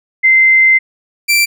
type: tone pair in turn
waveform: sine / sawtooth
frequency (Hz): 2076 / 2347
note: C7 / D7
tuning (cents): -14 / -2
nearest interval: major second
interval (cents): 212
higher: second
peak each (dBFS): -5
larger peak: neither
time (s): 0.23-0.79 / 1.28-1.46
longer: first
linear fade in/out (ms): 20
effects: none